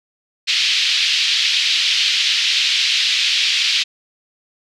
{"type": "band-pass noise", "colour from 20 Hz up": "pink", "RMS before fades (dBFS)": -17, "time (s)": [0.47, 3.84], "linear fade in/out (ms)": 20, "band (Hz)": [2700, 4500], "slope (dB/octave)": 24, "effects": []}